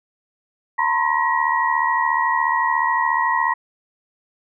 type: tone cluster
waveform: sine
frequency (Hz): 912 / 986 / 1063 / 1902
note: A#5 / B5 / C6 / A#6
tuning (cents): -38 / -3 / +27 / +34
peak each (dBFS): -22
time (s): 0.78-3.54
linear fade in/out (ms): 10
effects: none